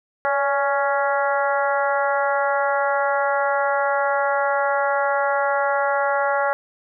harmonic tone with a mistuned harmonic, 278.1 Hz, C#4, 6 cents sharp, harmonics 2 / 3 / 4 / 5 / 6 / 7, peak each -22 / -23 / -27 / -25 / -29 / -32 dBFS, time 0.25-6.53 s, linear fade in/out 0 ms, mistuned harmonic 2, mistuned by +34 cents, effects none

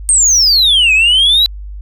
sine exponential two-way sweep, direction down then up, 8760 to 2489 to 4001 Hz, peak -4 dBFS, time 0.09-1.46 s, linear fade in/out 0 ms, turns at 0.93 s, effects tanh soft clip ceiling -5 dBFS + added 50 Hz sine -24 dBFS peak until 1.81 s

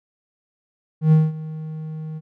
triangle tone with ADSR envelope, 156.8 Hz, D#3, 14 cents sharp, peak -7 dBFS, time 1.01-2.21 s, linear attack 110 ms, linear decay 200 ms, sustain -19 dB, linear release 39 ms, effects none

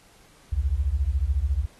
sine beating tone pair, 61.74 / 75.74 Hz, B1 / D#2, 0 / -46 cents, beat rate 14 Hz, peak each -24 dBFS, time 0.52-1.66 s, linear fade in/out 10 ms, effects pink hiss -56 dBFS RMS until 1.79 s + AAC 32 kbps

